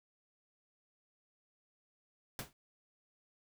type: noise with exponential decay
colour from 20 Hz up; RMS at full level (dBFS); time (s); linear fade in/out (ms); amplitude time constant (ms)
pink; -37; 2.39-2.53; 1; 30
effects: none